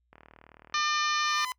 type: click train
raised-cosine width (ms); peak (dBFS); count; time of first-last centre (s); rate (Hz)
0.5; -35; 27; 0.13-0.802; 38.7
type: harmonic tone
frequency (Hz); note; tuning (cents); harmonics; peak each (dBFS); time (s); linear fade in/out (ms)
601; D5; +40; 2 / 3 / 4 / 5 / 6 / 7 / 8 / 9 / 10; -28 / -33 / -34 / -37 / -38 / -36 / -42 / -40 / -38; 0.74-1.45; 2
type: tone with exponential growth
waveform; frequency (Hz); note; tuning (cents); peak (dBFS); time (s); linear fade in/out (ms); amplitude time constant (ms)
sawtooth; 1013; B5; +44; -27; 0.96-1.52; 0; 120
effects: noise-tail reverb RT60 0.1 s tail -24 dB re dry + added 60 Hz sine -70 dBFS peak until 1.58 s